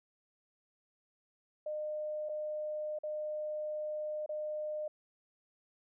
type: tone with dropouts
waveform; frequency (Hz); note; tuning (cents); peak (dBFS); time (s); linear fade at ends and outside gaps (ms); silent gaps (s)
sine; 608; D#5; -40; -35; 1.66-4.88; 5; 2.289-2.293 / 2.988-3.034 / 4.262-4.291
effects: none